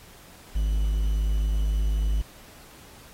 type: tone with quantisation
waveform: triangle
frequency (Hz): 51.91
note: G#1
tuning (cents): 0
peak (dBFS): -19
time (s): 0.55-2.22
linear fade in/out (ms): 10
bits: 8
effects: pink hiss -50 dBFS RMS until 3.13 s + AAC 48 kbps